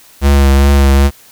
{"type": "tone with vibrato", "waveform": "square", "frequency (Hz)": 69.3, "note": "C#2", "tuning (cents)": 0, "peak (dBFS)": -6, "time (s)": [0.21, 1.11], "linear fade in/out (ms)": 50, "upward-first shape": "triangle", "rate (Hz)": 2.5, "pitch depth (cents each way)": 32, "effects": ["white hiss -42 dBFS RMS until 1.31 s"]}